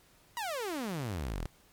sawtooth exponential sweep, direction down, 987.8 to 34.88 Hz, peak -30 dBFS, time 0.37-1.46 s, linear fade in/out 0 ms, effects pink hiss -63 dBFS RMS until 1.72 s + MP3 96 kbps

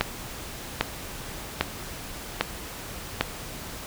click train, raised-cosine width 0.3 ms, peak -4 dBFS, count 5, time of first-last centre 0.01-3.21 s, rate 1.25 Hz, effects pink hiss -38 dBFS RMS until 3.86 s

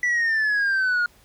sine exponential sweep, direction down, 1975.5 to 1420 Hz, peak -16 dBFS, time 0.03-1.06 s, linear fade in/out 2 ms, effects tanh soft clip ceiling -18 dBFS + pink hiss -56 dBFS RMS until 1.24 s

